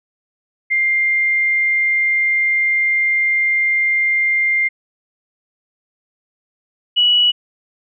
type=tone pair in turn; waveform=sine; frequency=2100 / 2935 Hz; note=C7 / F#7; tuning=+6 / -15 cents; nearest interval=tritone; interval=579 cents; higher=second; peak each=-13 / -10 dBFS; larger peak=second; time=0.7-4.69 / 6.96-7.32 s; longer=first; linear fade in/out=20 ms; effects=none